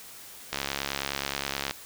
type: click train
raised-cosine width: 0.2 ms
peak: -11 dBFS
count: 83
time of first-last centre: 0.53-1.71 s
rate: 69.5 Hz
effects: white hiss -46 dBFS RMS until 1.85 s